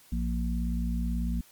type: harmonic tone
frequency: 58.27 Hz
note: A#1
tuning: in tune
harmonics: 1 / 3 / 4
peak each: -28 / -33 / -34 dBFS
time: 0.12-1.41 s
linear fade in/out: 5 ms
effects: white hiss -57 dBFS RMS until 1.51 s + MP3 96 kbps